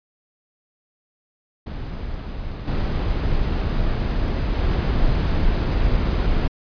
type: noise with level steps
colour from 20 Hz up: brown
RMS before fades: -29 / -21 / -19 dBFS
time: 1.66-6.48 s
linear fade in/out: 10 ms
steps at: 2.67 / 4.54 s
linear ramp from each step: 10 ms
effects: resampled to 11025 Hz